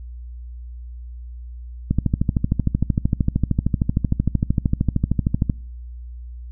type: click train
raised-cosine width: 5 ms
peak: -5 dBFS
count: 48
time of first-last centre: 1.91-5.498 s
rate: 13.1 Hz
effects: noise-tail reverb RT60 0.6 s tail -26 dB re dry + added 60 Hz sine -32 dBFS peak until 6.51 s